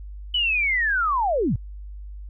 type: linear sweep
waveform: sine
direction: down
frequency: 3011 to 77.78 Hz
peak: -19 dBFS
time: 0.34-1.56 s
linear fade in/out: 5 ms
effects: added 50 Hz sine -34 dBFS peak until 2.29 s